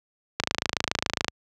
click train, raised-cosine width 0.2 ms, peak -4 dBFS, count 25, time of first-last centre 0.4-1.282 s, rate 27.2 Hz, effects high-pass 60 Hz 12 dB/octave

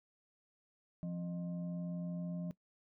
sine tone with frequency modulation, 174.1 Hz, F3, 5 cents flat, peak -37 dBFS, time 1.03-2.51 s, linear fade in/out 0 ms, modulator 441 Hz, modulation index 0.41, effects noise-tail reverb RT60 0.1 s tail -19 dB re dry

